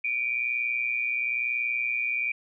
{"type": "tone pair together", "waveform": "sine", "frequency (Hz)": [2320, 2441], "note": ["D7", "D#7"], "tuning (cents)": [-22, -34], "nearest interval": "minor second", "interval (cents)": 88, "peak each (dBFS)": -28, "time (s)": [0.04, 2.32], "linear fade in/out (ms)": 5, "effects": []}